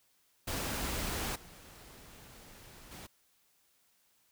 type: noise with level steps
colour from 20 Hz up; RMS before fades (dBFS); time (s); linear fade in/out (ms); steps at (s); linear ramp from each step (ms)
pink; -36 / -54 / -48; 0.47-3.07; 10; 1.35 / 2.91; 10
effects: white hiss -71 dBFS RMS until 4.31 s